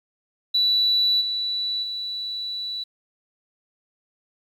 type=tone with level steps; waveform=sine; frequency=3951 Hz; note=B7; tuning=in tune; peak=-16 / -23 / -27 dBFS; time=0.54-2.84 s; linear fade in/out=10 ms; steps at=1.2 / 1.82 s; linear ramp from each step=20 ms; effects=tanh soft clip ceiling -12 dBFS + 9-bit